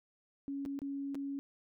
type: tone with dropouts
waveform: sine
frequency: 278.2 Hz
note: C#4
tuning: 6 cents sharp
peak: -36 dBFS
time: 0.48-1.39 s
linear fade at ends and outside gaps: 0 ms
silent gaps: 0.652-0.66 / 0.79-0.818 / 1.146-1.153 s
effects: none